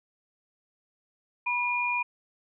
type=tone pair together; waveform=sine; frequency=976.5 / 2424 Hz; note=B5 / D#7; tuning=-20 / -46 cents; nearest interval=octave + major third; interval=1574 cents; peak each=-29 / -27 dBFS; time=1.46-2.03 s; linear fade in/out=10 ms; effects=none